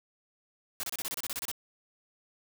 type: noise bursts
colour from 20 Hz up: white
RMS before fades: -35 dBFS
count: 12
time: 0.8-1.515 s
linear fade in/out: 0 ms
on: 33 ms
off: 29 ms
effects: none